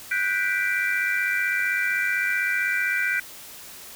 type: chord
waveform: sine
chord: G major seventh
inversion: third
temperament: equal with one note detuned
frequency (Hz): 1472.3 / 1568 / 1975.5 / 2349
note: F#6 / G6 / B6 / D7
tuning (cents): -9 / 0 / 0 / 0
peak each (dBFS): -27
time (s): 0.11-3.2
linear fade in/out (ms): 5
effects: white hiss -42 dBFS RMS until 3.95 s